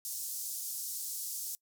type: band-pass noise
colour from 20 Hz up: white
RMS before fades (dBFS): -39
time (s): 0.05-1.55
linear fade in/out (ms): 0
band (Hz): 5300 to 16000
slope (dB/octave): 24
effects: noise-tail reverb RT60 0.1 s tail -23 dB re dry